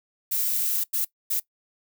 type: noise bursts at uneven times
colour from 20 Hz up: violet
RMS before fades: -25 dBFS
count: 3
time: 0.31-0.84 / 0.93-1.05 / 1.3-1.4 s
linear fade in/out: 10 ms
effects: noise-tail reverb RT60 0.1 s tail -20 dB re dry